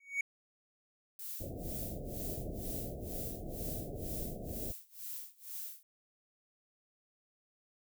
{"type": "tone with exponential growth", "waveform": "triangle", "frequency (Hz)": 2238, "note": "C#7", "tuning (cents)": 16, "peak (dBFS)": -26, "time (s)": [0, 0.21], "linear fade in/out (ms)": 5, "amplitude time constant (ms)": 45}
{"type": "noise with tremolo", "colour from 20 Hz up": "violet", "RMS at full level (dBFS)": -42, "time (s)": [1.19, 5.83], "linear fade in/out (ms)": 2, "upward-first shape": "sine", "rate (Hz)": 2.1, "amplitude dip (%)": 95}
{"type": "low-pass noise", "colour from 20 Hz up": "pink", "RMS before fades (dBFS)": -42, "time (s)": [1.4, 4.72], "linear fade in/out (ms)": 10, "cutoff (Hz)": 710, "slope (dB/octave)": 96}
{"effects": []}